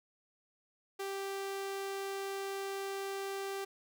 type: tone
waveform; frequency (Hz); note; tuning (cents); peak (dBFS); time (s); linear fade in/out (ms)
sawtooth; 392; G4; 0; -33; 0.99-3.65; 10
effects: none